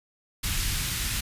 pink band-stop noise, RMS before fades -28 dBFS, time 0.43-1.21 s, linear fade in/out 10 ms, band 140 to 2000 Hz, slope 12 dB/octave, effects resampled to 32000 Hz

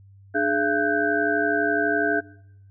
sine tone cluster, 297.6 / 419.1 / 680 / 1507 / 1579 Hz, D4 / G#4 / F5 / F#6 / G6, +23 / +16 / -46 / +31 / +12 cents, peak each -26 dBFS, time 0.34-2.21 s, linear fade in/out 20 ms, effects noise-tail reverb RT60 0.8 s tail -22 dB re dry + added 98 Hz sine -47 dBFS peak until 2.7 s

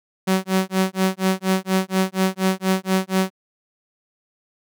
sawtooth tone with tremolo, 188.9 Hz, F#3, 36 cents sharp, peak -11 dBFS, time 0.27-3.31 s, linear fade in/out 10 ms, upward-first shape sine, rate 4.2 Hz, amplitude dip 100%, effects none

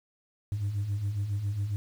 sine beating tone pair, 96 / 103.3 Hz, G2 / G#2, -36 / -9 cents, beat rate 7.3 Hz, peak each -34 / -27 dBFS, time 0.52-1.76 s, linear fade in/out 0 ms, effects tanh soft clip ceiling -25 dBFS + 9-bit

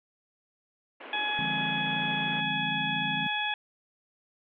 pink band-pass noise, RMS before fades -44 dBFS, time 1-2.41 s, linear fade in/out 10 ms, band 250 to 3000 Hz, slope 48 dB/octave
harmonic tone, 842 Hz, G#5, 24 cents sharp, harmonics 1 / 2 / 3 / 4, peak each -33 / -33 / -33 / -33 dBFS, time 1.13-3.54 s, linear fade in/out 2 ms
sine chord, D half-diminished seventh, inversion none, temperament equal with one note detuned, 150.61 / 174.61 / 207.7 / 261.6 Hz, D3 / F3 / Ab3 / C4, +44 / 0 / 0 / 0 cents, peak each -39 dBFS, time 1.39-3.27 s, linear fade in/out 0 ms
effects none

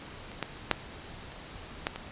clicks, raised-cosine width 0.3 ms, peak -29 / -14 / -6 / -30 / -11 / -21 dBFS, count 6, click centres 0.317 / 0.427 / 0.713 / 1.319 / 1.869 / 1.96 s, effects pink hiss -45 dBFS RMS until 2.11 s + resampled to 8000 Hz

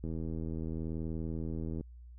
click train, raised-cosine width 3 ms, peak -26 dBFS, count 144, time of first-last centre 0.04-1.81 s, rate 80.8 Hz, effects added 60 Hz sine -48 dBFS peak until 2.18 s

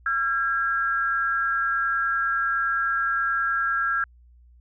sine tone pair together, 1360.7 / 1631 Hz, F6 / G#6, -45 / -32 cents, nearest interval minor third, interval 313 cents, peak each -24 dBFS, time 0.06-4.04 s, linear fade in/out 2 ms, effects added 60 Hz sine -50 dBFS peak until 4.6 s

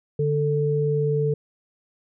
sine tone pair together, 146.83 / 442 Hz, D3 / A4, 0 / +8 cents, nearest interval octave + perfect fifth, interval 1908 cents, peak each -22 dBFS, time 0.19-1.34 s, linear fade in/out 5 ms, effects none

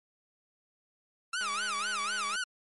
sawtooth tone with vibrato, 1314 Hz, E6, 6 cents flat, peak -27 dBFS, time 1.33-2.44 s, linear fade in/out 5 ms, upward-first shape sine, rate 4 Hz, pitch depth 260 cents each way
click train, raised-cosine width 0.3 ms, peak -30 dBFS, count 198, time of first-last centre 1.41-2.357 s, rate 208 Hz
effects MP3 48 kbps

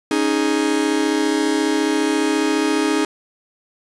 45% pulse chord, C# suspended second, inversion none, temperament just, 277.2 / 311.8 / 415.8 Hz, C#4 / D#4 / G#4, 0 / +4 / +2 cents, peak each -22 / -19 / -22 dBFS, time 0.11-3.05 s, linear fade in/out 2 ms, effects resampled to 24000 Hz + 7-bit

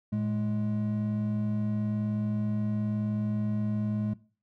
triangle tone pair together, 111.51 / 210.5 Hz, A2 / G#3, +24 / +24 cents, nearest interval major seventh, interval 1100 cents, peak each -29 / -26 dBFS, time 0.12-4.14 s, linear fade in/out 10 ms, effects noise-tail reverb RT60 0.4 s tail -20 dB re dry

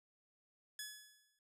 10% pulse tone with exponential decay, 1700 Hz, G#6, 40 cents sharp, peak -33 dBFS, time 0.79-1.39 s, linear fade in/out 2 ms, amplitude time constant 130 ms, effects none

